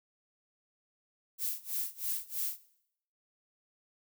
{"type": "noise with tremolo", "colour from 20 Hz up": "violet", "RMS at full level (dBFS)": -33, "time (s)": [1.38, 2.6], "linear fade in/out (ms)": 50, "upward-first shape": "sine", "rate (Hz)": 3.1, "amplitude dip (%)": 95, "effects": ["noise-tail reverb RT60 0.7 s tail -18 dB re dry"]}